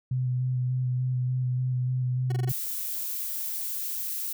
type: tone with vibrato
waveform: sine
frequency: 126.7 Hz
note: B2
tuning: 45 cents sharp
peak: -24 dBFS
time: 0.11-2.52 s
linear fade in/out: 5 ms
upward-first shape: square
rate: 3.4 Hz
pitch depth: 14 cents each way
type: tone bursts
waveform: 30% pulse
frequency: 370 Hz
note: F#4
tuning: in tune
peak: -31 dBFS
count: 5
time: 2.3-2.493 s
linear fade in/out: 5 ms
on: 21 ms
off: 22 ms
type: noise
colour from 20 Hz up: violet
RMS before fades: -32 dBFS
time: 2.49-4.33 s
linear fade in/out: 5 ms
effects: none